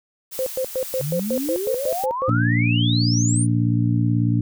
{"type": "noise with tremolo", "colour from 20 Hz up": "blue", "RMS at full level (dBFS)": -32, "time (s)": [0.31, 2.06], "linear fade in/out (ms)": 20, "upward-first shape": "sine", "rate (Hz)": 2, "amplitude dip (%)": 25}
{"type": "tone bursts", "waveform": "sine", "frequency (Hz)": 520, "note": "C5", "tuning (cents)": -11, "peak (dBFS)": -20, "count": 11, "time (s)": [0.39, 2.293], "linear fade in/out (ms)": 0, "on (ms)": 73, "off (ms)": 110}
{"type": "exponential sweep", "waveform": "sine", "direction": "up", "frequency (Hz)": [129.8, 9790], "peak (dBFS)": -23, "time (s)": [0.99, 3.47], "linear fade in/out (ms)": 50}
{"type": "harmonic tone", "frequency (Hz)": 58.27, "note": "A#1", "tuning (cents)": 0, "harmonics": [2, 3, 4, 5], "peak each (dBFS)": [-18, -25, -25, -24], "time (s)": [2.28, 4.41], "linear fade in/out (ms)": 5}
{"effects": []}